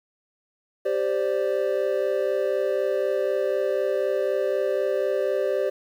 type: chord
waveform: triangle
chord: G suspended fourth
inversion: none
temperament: equal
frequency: 392 / 523.3 / 587.3 Hz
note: G4 / C5 / D5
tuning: 0 / 0 / 0 cents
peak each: -24 dBFS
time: 0.85-5.7 s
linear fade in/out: 10 ms
effects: 9-bit